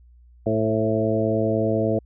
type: harmonic tone with a mistuned harmonic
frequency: 110 Hz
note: A2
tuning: in tune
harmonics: 1 / 2 / 3 / 4 / 5 / 6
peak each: -26 / -26 / -26 / -26 / -26 / -26 dBFS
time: 0.46-1.99 s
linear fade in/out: 5 ms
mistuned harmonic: 5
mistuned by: -20 cents
effects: added 60 Hz sine -48 dBFS peak until 2.05 s